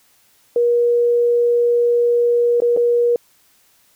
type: tone with dropouts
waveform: sine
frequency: 477.4 Hz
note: A#4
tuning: 41 cents sharp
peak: -12 dBFS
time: 0.56-3.16 s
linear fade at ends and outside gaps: 2 ms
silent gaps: 2.603-2.62 / 2.765-2.772 s
effects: white hiss -56 dBFS RMS until 3.95 s

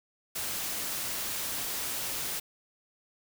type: noise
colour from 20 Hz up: white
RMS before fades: -34 dBFS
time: 0.35-2.4 s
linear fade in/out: 10 ms
effects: none

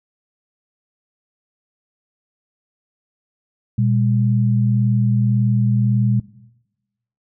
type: tone pair together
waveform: sine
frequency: 120 / 201.8 Hz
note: B2 / G#3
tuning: -49 / -49 cents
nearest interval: major sixth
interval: 900 cents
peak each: -15 / -20 dBFS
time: 3.78-6.2 s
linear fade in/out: 5 ms
effects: noise-tail reverb RT60 1.0 s tail -19 dB re dry

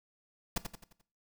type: noise with echo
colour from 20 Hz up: pink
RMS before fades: -30 dBFS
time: 0.56-0.58 s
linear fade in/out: 5 ms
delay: 87 ms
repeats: 5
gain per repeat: -7 dB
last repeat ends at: 1.015 s
effects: noise-tail reverb RT60 0.4 s tail -17 dB re dry

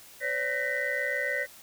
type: tone cluster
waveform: sine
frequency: 512 / 572 / 1521 / 1860 / 1987 Hz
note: C5 / D5 / F#6 / A#6 / B6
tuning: -38 / -46 / +47 / -4 / +10 cents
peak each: -36 / -34 / -36 / -31 / -31 dBFS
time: 0.2-1.47 s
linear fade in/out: 50 ms
effects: tanh soft clip ceiling -18 dBFS + white hiss -51 dBFS RMS until 1.62 s

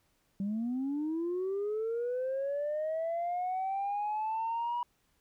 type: linear sweep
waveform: sine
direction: up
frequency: 192.2 to 972 Hz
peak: -29 dBFS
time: 0.4-4.83 s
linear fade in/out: 2 ms
effects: tanh soft clip ceiling -28 dBFS + pink hiss -73 dBFS RMS until 5.2 s

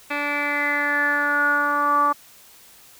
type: tone with low-pass filter sweep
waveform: 10% pulse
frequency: 290 Hz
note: D4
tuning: 22 cents flat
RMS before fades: -21 dBFS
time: 0.1-2.13 s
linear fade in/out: 10 ms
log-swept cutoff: 2600 to 1100 Hz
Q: 8.3
effects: white hiss -49 dBFS RMS until 2.99 s

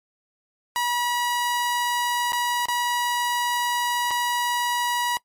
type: tone with dropouts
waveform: sawtooth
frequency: 967 Hz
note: B5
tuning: 37 cents flat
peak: -18 dBFS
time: 0.76-5.17 s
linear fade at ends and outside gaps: 0 ms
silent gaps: 2.321-2.331 / 2.656-2.685 / 4.108-4.112 s
effects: noise-tail reverb RT60 0.1 s tail -22 dB re dry + MP3 64 kbps

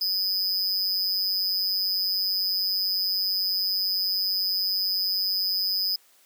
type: tone with amplitude modulation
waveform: square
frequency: 5000 Hz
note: D#8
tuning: 8 cents sharp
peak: -20 dBFS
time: 0.01-5.96 s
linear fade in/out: 5 ms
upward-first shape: sine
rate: 189 Hz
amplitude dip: 85%
effects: white hiss -59 dBFS RMS until 6.25 s + high-pass 300 Hz 12 dB/octave

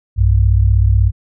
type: tone pair together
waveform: sine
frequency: 61.74 / 97.95 Hz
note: B1 / G2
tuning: 0 / -1 cents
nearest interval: minor sixth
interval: 799 cents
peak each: -11 dBFS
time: 0.16-1.12 s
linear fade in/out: 50 ms
effects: none

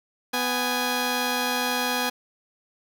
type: tone pair together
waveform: 10% pulse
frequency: 249.1 / 826 Hz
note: B3 / G#5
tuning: +15 / -10 cents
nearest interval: octave + major sixth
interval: 2075 cents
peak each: -18 dBFS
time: 0.33-2.1 s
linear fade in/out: 10 ms
effects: none

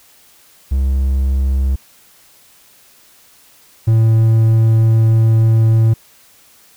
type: tone pair in turn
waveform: triangle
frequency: 66.8 / 112.09 Hz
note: C2 / A2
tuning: +36 / +33 cents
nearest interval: major sixth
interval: 897 cents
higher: second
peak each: -10 / -6 dBFS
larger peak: second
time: 0.71-1.76 / 3.87-5.94 s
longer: second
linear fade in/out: 10 ms
effects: white hiss -48 dBFS RMS until 6.76 s

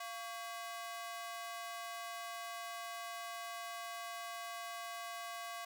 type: ring-modulated tone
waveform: sawtooth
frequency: 910 Hz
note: A#5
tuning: 42 cents flat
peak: -36 dBFS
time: 0-5.65 s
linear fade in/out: 5 ms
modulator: 216 Hz
effects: none

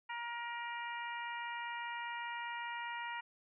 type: harmonic tone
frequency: 472.5 Hz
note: A#4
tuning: 23 cents sharp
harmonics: 2 / 3 / 4 / 5 / 6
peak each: -42 / -48 / -45 / -49 / -51 dBFS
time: 0.09-3.21 s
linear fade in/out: 10 ms
effects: none

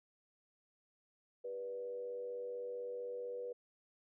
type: tone with frequency modulation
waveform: sine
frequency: 487.8 Hz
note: B4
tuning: 21 cents flat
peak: -40 dBFS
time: 1.44-3.53 s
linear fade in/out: 10 ms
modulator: 95.7 Hz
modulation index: 0.49
effects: none

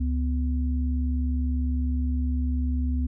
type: tone pair together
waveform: sine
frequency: 70.1 / 249.8 Hz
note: C#2 / B3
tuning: +20 / +20 cents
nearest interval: octave + minor seventh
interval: 2200 cents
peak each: -23 / -30 dBFS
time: 0-3.07 s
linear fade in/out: 10 ms
effects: none

